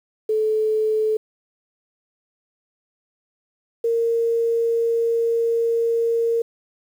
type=tone pair in turn; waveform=sine; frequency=434 / 462 Hz; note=A4 / A#4; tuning=-24 / -16 cents; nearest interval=minor second; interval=108 cents; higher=second; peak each=-17 dBFS; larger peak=neither; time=0.29-1.17 / 3.84-6.42 s; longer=second; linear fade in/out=5 ms; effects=8-bit